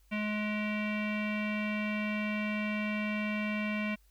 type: tone with low-pass filter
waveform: square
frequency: 211 Hz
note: G#3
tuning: 28 cents sharp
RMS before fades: -33 dBFS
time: 0.11-3.96 s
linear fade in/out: 20 ms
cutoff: 2500 Hz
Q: 7.2
effects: added 50 Hz sine -61 dBFS peak until 4.1 s + white hiss -71 dBFS RMS until 4.1 s